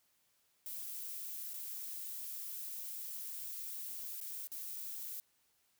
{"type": "noise with dropouts", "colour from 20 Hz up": "violet", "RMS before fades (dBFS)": -44, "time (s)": [0.66, 5.2], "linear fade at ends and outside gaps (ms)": 0, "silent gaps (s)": [[1.534, 1.541], [4.203, 4.212], [4.471, 4.517]], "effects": ["white hiss -75 dBFS RMS until 5.79 s"]}